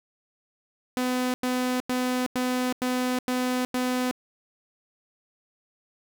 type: tone bursts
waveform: sawtooth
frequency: 251.9 Hz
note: B3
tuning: 34 cents sharp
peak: -20 dBFS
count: 7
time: 0.97-4.112 s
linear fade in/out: 0 ms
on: 370 ms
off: 92 ms
effects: none